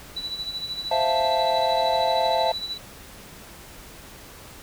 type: tone with tremolo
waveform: sine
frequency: 3951 Hz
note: B7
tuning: in tune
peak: -26 dBFS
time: 0.16-2.78 s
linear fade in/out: 10 ms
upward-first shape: sine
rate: 13 Hz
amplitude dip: 65%
type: chord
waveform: triangle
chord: F major seventh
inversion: second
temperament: equal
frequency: 523.3 / 659.3 / 698.5 / 880 Hz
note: C5 / E5 / F5 / A5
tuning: 0 / 0 / 0 / 0 cents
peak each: -26 / -22 / -25 / -22 dBFS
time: 0.91-2.52 s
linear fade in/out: 5 ms
effects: pink hiss -44 dBFS RMS until 4.62 s